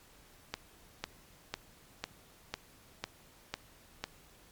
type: click train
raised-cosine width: 0.2 ms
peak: -17 dBFS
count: 8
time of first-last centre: 0.54-4.04 s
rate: 2 Hz
effects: pink hiss -60 dBFS RMS until 4.51 s + MP3 96 kbps